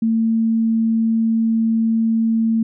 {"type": "tone", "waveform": "sine", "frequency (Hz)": 225.3, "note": "A3", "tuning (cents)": 41, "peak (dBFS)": -14, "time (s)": [0.02, 2.63], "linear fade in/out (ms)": 5, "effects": []}